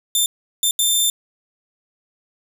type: tone bursts at uneven times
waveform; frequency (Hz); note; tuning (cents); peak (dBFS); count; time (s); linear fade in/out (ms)
15% pulse; 3577; A7; +28; -8; 3; 0.15-0.26 / 0.63-0.71 / 0.79-1.1; 2
effects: 8-bit